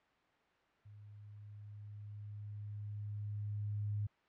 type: tone with level ramp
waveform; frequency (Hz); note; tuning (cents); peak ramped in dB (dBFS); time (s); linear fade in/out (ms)
sine; 103.83; G#2; 0; -53 to -34; 0.85-4.07; 10
effects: white hiss -71 dBFS RMS until 4.28 s + low-pass 2000 Hz 12 dB/octave